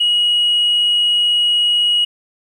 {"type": "tone", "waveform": "sine", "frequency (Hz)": 2901, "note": "F#7", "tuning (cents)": -35, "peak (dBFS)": -10, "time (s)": [0, 2.05], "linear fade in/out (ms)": 10, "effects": ["tanh soft clip ceiling -9 dBFS", "8-bit"]}